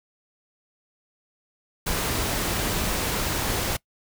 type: noise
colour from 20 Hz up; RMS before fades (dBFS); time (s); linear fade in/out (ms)
pink; -26; 1.86-3.77; 10
effects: noise-tail reverb RT60 0.1 s tail -23 dB re dry